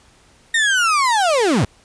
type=linear sweep; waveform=35% pulse; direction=down; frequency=1864.7 to 82 Hz; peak=-12 dBFS; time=0.54-1.65 s; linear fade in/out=5 ms; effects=pink hiss -52 dBFS RMS until 1.84 s + resampled to 22050 Hz